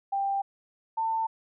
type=tone pair in turn; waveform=sine; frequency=790 / 896 Hz; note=G5 / A5; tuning=+13 / +31 cents; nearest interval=major second; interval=218 cents; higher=second; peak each=-25 dBFS; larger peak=neither; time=0.12-0.42 / 0.97-1.27 s; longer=neither; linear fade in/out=10 ms; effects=none